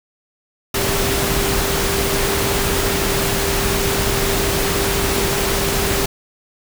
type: tone in noise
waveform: sine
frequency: 395.5 Hz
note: G4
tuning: 15 cents sharp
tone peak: -23 dBFS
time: 0.74-6.06 s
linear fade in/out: 5 ms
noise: pink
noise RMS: -19 dBFS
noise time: 0.74-6.06 s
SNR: -7 dB
effects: none